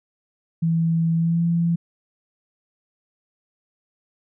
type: tone with pitch glide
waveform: sine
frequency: 164.81 to 169.05 Hz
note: E3 to E3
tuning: 0 to +44 cents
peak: -17 dBFS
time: 0.62-1.76 s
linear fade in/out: 10 ms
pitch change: +44 cents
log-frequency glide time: 1.16-1.42 s
effects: none